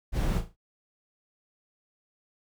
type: noise with echo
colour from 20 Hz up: brown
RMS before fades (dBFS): -26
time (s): 0.12-0.42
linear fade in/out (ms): 50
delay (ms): 36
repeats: 4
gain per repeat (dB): -9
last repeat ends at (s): 0.564
effects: none